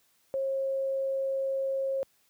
sine tone, 539 Hz, C#5, 49 cents flat, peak -27 dBFS, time 0.34-2.03 s, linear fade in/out 0 ms, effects white hiss -68 dBFS RMS until 2.29 s + high-pass 60 Hz 12 dB/octave

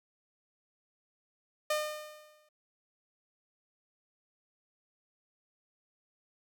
sawtooth tone with exponential decay, 607 Hz, D#5, 43 cents flat, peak -23 dBFS, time 1.7-2.49 s, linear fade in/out 5 ms, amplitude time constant 170 ms, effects none

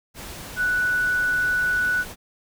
sine tone in noise, 1480 Hz, F#6, in tune, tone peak -19 dBFS, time 0.56-2.05 s, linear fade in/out 50 ms, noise pink, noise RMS -37 dBFS, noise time 0.14-2.16 s, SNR +15 dB, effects none

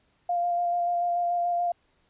sine tone with vibrato, 698.5 Hz, F5, in tune, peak -23 dBFS, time 0.29-1.72 s, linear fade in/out 5 ms, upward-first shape square, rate 6.9 Hz, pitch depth 12 cents each way, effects pink hiss -68 dBFS RMS until 2.09 s + resampled to 8000 Hz

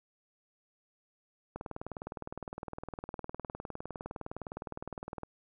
click train, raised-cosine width 1 ms, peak -25 dBFS, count 73, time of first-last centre 1.56-5.233 s, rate 19.6 Hz, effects none

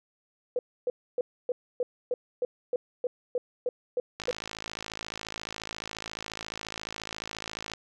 sine tone bursts, 493.9 Hz, B4, in tune, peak -25 dBFS, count 13, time 0.56-4.31 s, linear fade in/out 2 ms, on 30 ms, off 280 ms
click train, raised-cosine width 0.2 ms, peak -18 dBFS, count 193, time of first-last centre 4.2-7.736 s, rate 54.3 Hz
effects none

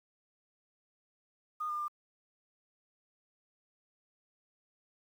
sine tone with pitch steps, 1228 / 1204 / 1197 Hz, D#6 / D6 / D6, -23 / +43 / +33 cents, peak -33 dBFS, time 1.6-1.882 s, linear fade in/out 10 ms, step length 94 ms, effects 10-bit

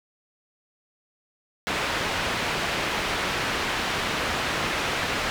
white low-pass noise, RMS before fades -27 dBFS, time 1.67-5.3 s, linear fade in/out 0 ms, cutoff 2600 Hz, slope 12 dB/octave, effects none

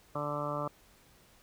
harmonic tone, 146.83 Hz, D3, in tune, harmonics 1 / 2 / 3 / 4 / 5 / 6 / 7 / 8 / 9, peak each -40 / -42 / -45 / -37 / -47 / -44 / -43 / -38 / -44 dBFS, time 0.15-0.68 s, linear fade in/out 5 ms, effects pink hiss -62 dBFS RMS until 1.42 s

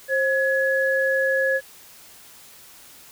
sine tone pair together, 532 / 1689 Hz, C5 / G#6, +29 / +29 cents, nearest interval octave + minor sixth, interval 2000 cents, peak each -21 dBFS, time 0.08-1.61 s, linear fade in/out 50 ms, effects white hiss -47 dBFS RMS until 3.11 s

